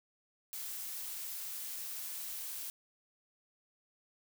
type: noise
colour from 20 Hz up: blue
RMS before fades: -42 dBFS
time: 0.53-2.7 s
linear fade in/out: 0 ms
effects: none